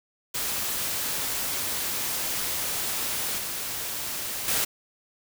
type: noise with level steps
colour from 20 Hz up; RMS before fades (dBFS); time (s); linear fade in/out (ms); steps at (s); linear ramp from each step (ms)
white; -29 / -32 / -25; 0.34-4.65; 10; 3.38 / 4.48; 2
effects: none